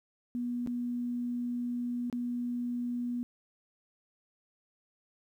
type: tone with dropouts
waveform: sine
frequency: 242.7 Hz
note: B3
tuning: 30 cents flat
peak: -31 dBFS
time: 0.35-3.23 s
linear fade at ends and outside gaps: 0 ms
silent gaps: 0.663-0.673 / 2.099-2.127 s
effects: 11-bit